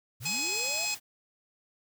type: noise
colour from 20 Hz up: white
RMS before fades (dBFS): -42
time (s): 0.2-1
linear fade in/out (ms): 50
type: linear sweep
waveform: sine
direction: up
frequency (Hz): 97.2 to 706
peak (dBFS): -40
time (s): 0.2-0.86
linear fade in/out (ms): 10
type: harmonic tone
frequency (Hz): 844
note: G#5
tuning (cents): +28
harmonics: 1 / 3 / 4 / 5 / 6 / 7 / 8 / 9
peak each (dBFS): -43 / -33 / -44 / -38 / -36 / -43 / -43 / -34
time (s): 0.25-0.95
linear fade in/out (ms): 10
effects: none